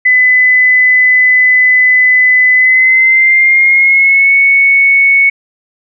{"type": "tone with pitch glide", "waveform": "sine", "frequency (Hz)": [2008, 2215], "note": ["B6", "C#7"], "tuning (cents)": [28, -2], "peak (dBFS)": -4, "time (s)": [0.05, 5.3], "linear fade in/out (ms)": 10, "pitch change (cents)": 170, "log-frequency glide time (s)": [2.54, 4.34], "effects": []}